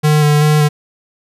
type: tone with vibrato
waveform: square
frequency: 150 Hz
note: D3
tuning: 37 cents sharp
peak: -9 dBFS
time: 0.03-0.69 s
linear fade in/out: 20 ms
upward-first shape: square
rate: 2.6 Hz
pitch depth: 16 cents each way
effects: resampled to 32000 Hz